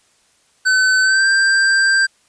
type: tone with pitch glide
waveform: square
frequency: 1520 to 1578.2 Hz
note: F#6 to G6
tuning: +46 to +11 cents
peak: -12 dBFS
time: 0.65-2.07 s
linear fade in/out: 20 ms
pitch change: +65 cents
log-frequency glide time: 1.02-1.26 s
effects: white hiss -57 dBFS RMS until 2.28 s + resampled to 22050 Hz